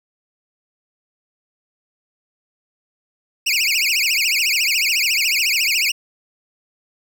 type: tone with vibrato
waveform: 25% pulse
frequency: 2489 Hz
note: D#7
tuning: in tune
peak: -12 dBFS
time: 3.46-5.92 s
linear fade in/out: 10 ms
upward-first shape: triangle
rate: 14 Hz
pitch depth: 290 cents each way
effects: none